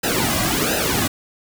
pink noise with flanger, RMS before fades -20 dBFS, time 0.03-1.08 s, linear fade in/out 10 ms, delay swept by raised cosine 0.89 to 2.29 ms, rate 1.4 Hz, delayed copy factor -0.95, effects none

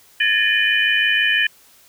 sine tone cluster, 1706 / 1812 / 2439 / 3008 Hz, G#6 / A#6 / D#7 / F#7, +46 / -50 / -35 / +28 cents, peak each -20 dBFS, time 0.2-1.47 s, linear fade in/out 5 ms, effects white hiss -51 dBFS RMS until 1.88 s

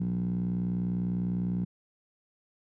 10% pulse tone with band-pass filter, 60 Hz, B1, 49 cents flat, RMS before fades -30 dBFS, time 0-1.65 s, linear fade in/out 10 ms, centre 160 Hz, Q 7.8, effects none

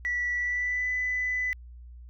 sine tone with pitch glide, 1950 to 1999 Hz, B6 to B6, -23 to +20 cents, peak -25 dBFS, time 0.05-1.53 s, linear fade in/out 0 ms, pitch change +43 cents, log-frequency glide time 0.34-0.89 s, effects tanh soft clip ceiling -21 dBFS + added 60 Hz sine -43 dBFS peak until 2.09 s

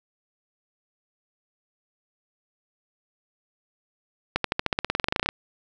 accelerating click train, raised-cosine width 0.3 ms, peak -6 dBFS, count 19, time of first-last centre 4.36-5.289 s, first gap 83 ms, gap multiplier 0.94, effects none

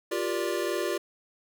square chord, G minor seventh, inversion third, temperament equal with one note detuned, 349.2 / 392 / 474 / 587.3 Hz, F4 / G4 / Bb4 / D5, 0 / 0 / +29 / 0 cents, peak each -32 / -33 / -36 / -34 dBFS, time 0.11-0.98 s, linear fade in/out 10 ms, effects none

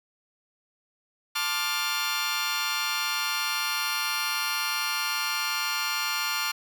15% pulse chord, D minor seventh, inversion second, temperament just, 881 / 1057.2 / 1174.7 / 1409.6 Hz, A5 / C6 / D6 / F6, +2 / +18 / 0 / +16 cents, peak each -29 / -29 / -25 / -23 dBFS, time 1.35-6.52 s, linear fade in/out 10 ms, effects none

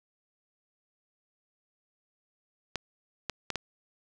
clicks, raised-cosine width 0.2 ms, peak -14 dBFS, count 4, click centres 2.757 / 3.297 / 3.503 / 3.557 s, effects none

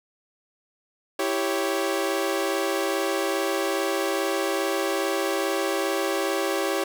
sawtooth chord, C# diminished, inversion first, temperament equal, 329.6 / 392 / 554.4 Hz, E4 / G4 / C#5, 0 / 0 / 0 cents, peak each -25 / -23 / -24 dBFS, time 1.19-6.84 s, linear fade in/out 5 ms, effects none

